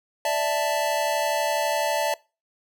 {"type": "chord", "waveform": "square", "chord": "D suspended second", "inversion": "none", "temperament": "equal", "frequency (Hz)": [587.3, 659.3, 880], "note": ["D5", "E5", "A5"], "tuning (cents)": [0, 0, 0], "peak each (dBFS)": -27, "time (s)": [0.25, 2.14], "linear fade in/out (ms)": 2, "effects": ["noise-tail reverb RT60 0.3 s tail -23 dB re dry"]}